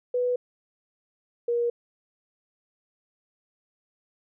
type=tone pair in turn; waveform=sine; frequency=493.9 / 474.6 Hz; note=B4 / A#4; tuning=0 / +31 cents; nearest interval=minor second; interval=69 cents; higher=first; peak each=-22 dBFS; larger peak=neither; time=0.14-0.36 / 1.48-1.7 s; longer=neither; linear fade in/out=5 ms; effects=none